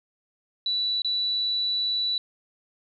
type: tone with dropouts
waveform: sine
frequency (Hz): 3951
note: B7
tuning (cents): 0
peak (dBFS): -23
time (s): 0.66-2.18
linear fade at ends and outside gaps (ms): 2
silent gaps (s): 1.02-1.046
effects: none